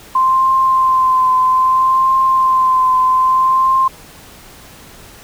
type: tone with vibrato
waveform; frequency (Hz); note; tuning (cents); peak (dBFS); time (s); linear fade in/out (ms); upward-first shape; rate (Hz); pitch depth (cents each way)
sine; 1041; C6; -9; -9; 0.15-3.88; 5; triangle; 0.62; 25
effects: pink hiss -39 dBFS RMS until 5.23 s